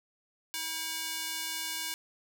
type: tone with high-pass filter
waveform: square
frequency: 321.9 Hz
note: E4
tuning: 41 cents flat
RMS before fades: -36 dBFS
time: 0.54-1.94 s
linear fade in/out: 0 ms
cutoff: 2400 Hz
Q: 0.56
effects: none